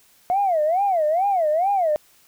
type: tone with vibrato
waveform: sine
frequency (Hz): 698.5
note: F5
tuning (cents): 0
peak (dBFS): -16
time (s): 0.3-1.96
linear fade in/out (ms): 0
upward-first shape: sine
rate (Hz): 2.3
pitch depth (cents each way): 260
effects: tanh soft clip ceiling -12 dBFS + white hiss -56 dBFS RMS until 2.27 s